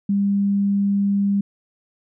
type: tone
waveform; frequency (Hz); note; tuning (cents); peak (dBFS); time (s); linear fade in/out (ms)
sine; 200; G3; +35; -16; 0.09-1.41; 5
effects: none